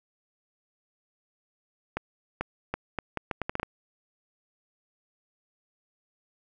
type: accelerating click train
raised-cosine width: 0.5 ms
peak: -14 dBFS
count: 11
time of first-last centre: 1.97-3.631 s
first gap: 440 ms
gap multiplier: 0.75
effects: none